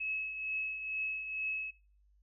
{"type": "tone with tremolo", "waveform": "sine", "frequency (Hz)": 2579, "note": "E7", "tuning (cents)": -39, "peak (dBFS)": -32, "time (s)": [0, 1.71], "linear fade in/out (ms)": 10, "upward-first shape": "triangle", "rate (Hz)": 2.2, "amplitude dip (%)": 60, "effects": ["noise-tail reverb RT60 0.5 s tail -25 dB re dry", "added 50 Hz sine -64 dBFS peak until 2.22 s"]}